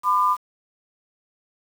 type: tone pair together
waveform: sine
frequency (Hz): 1006.9 / 1200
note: B5 / D6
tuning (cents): +33 / +37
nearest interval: minor third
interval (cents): 304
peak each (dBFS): -19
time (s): 0.03-0.37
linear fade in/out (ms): 50
effects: 7-bit